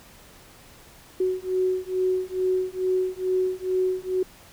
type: beating tone pair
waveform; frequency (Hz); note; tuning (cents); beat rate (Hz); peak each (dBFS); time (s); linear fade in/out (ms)
sine; 370 / 372.3; F#4 / F#4; 0 / +11; 2.3; -25; 1.2-4.23; 5
effects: pink hiss -50 dBFS RMS until 4.52 s